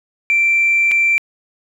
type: tone with dropouts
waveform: sine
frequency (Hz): 2349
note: D7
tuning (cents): 0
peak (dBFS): -10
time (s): 0.3-1.18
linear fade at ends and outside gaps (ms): 0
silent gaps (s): 0.913-0.917
effects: tanh soft clip ceiling -7 dBFS + 8-bit